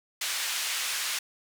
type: band-pass noise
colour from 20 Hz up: pink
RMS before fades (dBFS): -31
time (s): 0.21-1.19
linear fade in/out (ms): 5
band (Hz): 1900 to 11000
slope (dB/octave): 12
effects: none